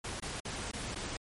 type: noise with dropouts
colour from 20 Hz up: pink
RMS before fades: -39 dBFS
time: 0.04-1.17 s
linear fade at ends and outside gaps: 5 ms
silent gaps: 0.201-0.222 / 0.402-0.45 / 0.715-0.733 / 0.948-0.957 s
effects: MP3 48 kbps